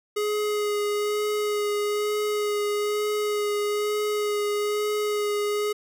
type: tone with vibrato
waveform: square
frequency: 417.2 Hz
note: G#4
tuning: 8 cents sharp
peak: -24 dBFS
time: 0.16-5.73 s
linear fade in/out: 10 ms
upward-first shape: sine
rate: 1.1 Hz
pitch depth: 14 cents each way
effects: none